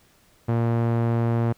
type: tone with low-pass filter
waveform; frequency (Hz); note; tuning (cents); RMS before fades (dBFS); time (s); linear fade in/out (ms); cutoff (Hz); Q
sawtooth; 116.54; A#2; 0; -22; 0.48-1.53; 10; 1200; 0.6
effects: pink hiss -59 dBFS RMS until 1.57 s